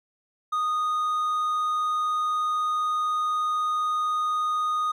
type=tone; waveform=triangle; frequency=1237 Hz; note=D#6; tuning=10 cents flat; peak=-21 dBFS; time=0.52-4.92 s; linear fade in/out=10 ms; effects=none